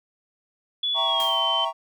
sine tone with pitch glide, 3422 to 3084 Hz, A7 to G7, -49 to -29 cents, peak -22 dBFS, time 0.83-1.65 s, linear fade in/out 5 ms, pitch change -180 cents, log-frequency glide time 1.02-1.37 s
triangle chord, E diminished seventh, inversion none, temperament equal, 659.3 / 784 / 932.3 / 1108.7 Hz, E5 / G5 / Bb5 / Db6, 0 / 0 / 0 / 0 cents, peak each -28 / -30 / -26 / -27 dBFS, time 0.94-1.73 s, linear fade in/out 50 ms
white noise with exponential decay, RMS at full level -34 dBFS, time 1.2-1.56 s, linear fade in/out 0 ms, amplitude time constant 78 ms
effects none

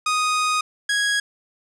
sawtooth tone pair in turn, 1244.5 / 1655.5 Hz, D#6 / G#6, 0 / -6 cents, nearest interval perfect fourth, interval 494 cents, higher second, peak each -15 dBFS, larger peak neither, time 0.06-0.61 / 0.89-1.2 s, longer first, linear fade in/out 5 ms, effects resampled to 22050 Hz + 8-bit

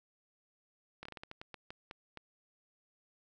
slowing click train, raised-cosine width 0.3 ms, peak -29 dBFS, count 12, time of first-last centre 1.03-2.173 s, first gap 24 ms, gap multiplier 1.27, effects none

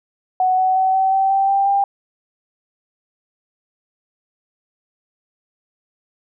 sine tone with pitch steps, 743 / 750.3 / 757.7 / 765.2 / 772.8 / 780.4 / 788.1 / 795.9 Hz, F#5 / F#5 / F#5 / G5 / G5 / G5 / G5 / G5, +7 / +24 / +41 / -42 / -25 / -8 / +9 / +26 cents, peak -13 dBFS, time 0.4-1.84 s, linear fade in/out 2 ms, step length 180 ms, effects none

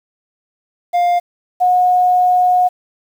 triangle / sine tone pair in turn, 703 / 725.3 Hz, F5 / F#5, +11 / -35 cents, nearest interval minor second, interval 54 cents, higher second, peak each -9 dBFS, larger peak neither, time 0.93-1.2 / 1.6-2.69 s, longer second, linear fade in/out 20 ms, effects 7-bit

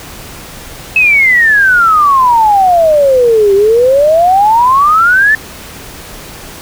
sine exponential two-way sweep, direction down then up, 2614 to 387.8 to 1788 Hz, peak -4 dBFS, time 0.96-5.35 s, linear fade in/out 2 ms, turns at 3.54 s, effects pink hiss -29 dBFS RMS until 6.61 s

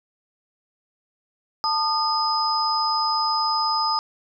sine tone cluster, 886 / 1225 / 5030 Hz, A5 / D#6 / D#8, +12 / -27 / +18 cents, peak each -24 dBFS, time 1.64-3.99 s, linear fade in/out 0 ms, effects none

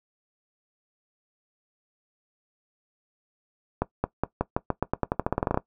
accelerating click train, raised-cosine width 1 ms, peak -9 dBFS, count 19, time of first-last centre 3.82-5.575 s, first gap 220 ms, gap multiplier 0.89, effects noise-tail reverb RT60 0.1 s tail -18 dB re dry

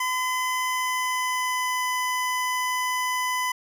25% pulse tone with pitch glide, 1015 to 1005.1 Hz, B5 to B5, +47 to +30 cents, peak -20 dBFS, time 0-3.52 s, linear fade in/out 5 ms, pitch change -17 cents, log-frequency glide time 0.67-1.84 s, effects none

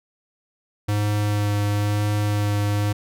square tone with vibrato, 103.6 Hz, G#2, 4 cents flat, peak -20 dBFS, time 0.88-2.93 s, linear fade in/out 10 ms, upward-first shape sine, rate 1 Hz, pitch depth 12 cents each way, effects none

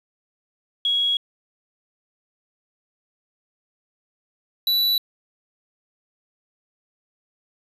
sine / square tone pair in turn, 3322 / 3951 Hz, G#7 / B7, 0 / 0 cents, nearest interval minor third, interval 300 cents, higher second, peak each -18 dBFS, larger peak neither, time 0.85-1.17 / 4.67-4.98 s, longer first, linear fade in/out 2 ms, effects resampled to 32000 Hz + 8-bit

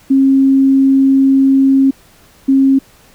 sine tone pair in turn, 270 / 270 Hz, C#4 / C#4, -45 / -45 cents, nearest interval unison, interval 0 cents, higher neither, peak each -6 dBFS, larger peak neither, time 0.1-1.91 / 2.48-2.79 s, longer first, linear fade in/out 10 ms, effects pink hiss -46 dBFS RMS until 3.14 s

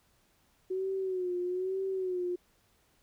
sine tone with vibrato, 370 Hz, F#4, in tune, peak -30 dBFS, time 0.7-2.36 s, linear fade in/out 10 ms, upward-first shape sine, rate 1.1 Hz, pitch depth 68 cents each way, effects pink hiss -69 dBFS RMS until 3.02 s

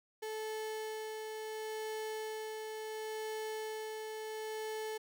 35% pulse tone with tremolo, 435.3 Hz, A4, 19 cents flat, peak -36 dBFS, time 0.22-4.98 s, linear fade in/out 10 ms, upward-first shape sine, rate 0.71 Hz, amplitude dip 30%, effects none

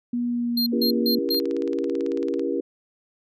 sine tone with pitch glide, 241.1 to 235.9 Hz, B3 to A#3, -41 to +21 cents, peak -22 dBFS, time 0.13-1.19 s, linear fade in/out 5 ms, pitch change -38 cents, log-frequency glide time 0.27-0.66 s
square tone bursts, 4201 Hz, C8, 6 cents sharp, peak -22 dBFS, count 4, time 0.57-1.396 s, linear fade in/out 5 ms, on 94 ms, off 150 ms
sine chord, C# diminished seventh, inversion none, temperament just, 277.2 / 332.6 / 399.1 / 479 Hz, C#4 / E4 / G4 / Bb4, 0 / +16 / +31 / +47 cents, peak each -28 dBFS, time 0.72-2.61 s, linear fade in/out 10 ms
click train, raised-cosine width 0.2 ms, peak -24 dBFS, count 21, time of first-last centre 1.29-2.395 s, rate 18.1 Hz
effects none

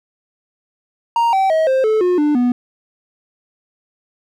triangle tone with pitch steps, 932.3 / 770.5 / 636.8 / 526.3 / 434.9 / 359.5 / 297.1 / 245.5 Hz, A#5 / G5 / D#5 / C5 / A4 / F#4 / D4 / B3, 0 / -30 / +40 / +10 / -20 / -50 / +20 / -10 cents, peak -10 dBFS, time 1.16-2.52 s, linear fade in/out 2 ms, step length 170 ms, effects none

